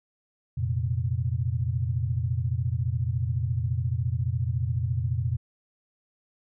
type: chord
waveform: sine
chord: F suspended fourth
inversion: none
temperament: equal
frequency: 87.31 / 116.54 / 130.81 Hz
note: F2 / Bb2 / C3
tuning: 0 / 0 / 0 cents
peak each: -29 / -27 / -30 dBFS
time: 0.57-5.37 s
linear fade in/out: 10 ms
effects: none